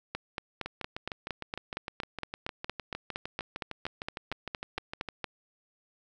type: two click trains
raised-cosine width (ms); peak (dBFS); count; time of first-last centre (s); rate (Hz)
0.3; -17 / -20; 23 / 30; 0.15-5.243 / 0.66-5.087; 4.32 / 6.55
effects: none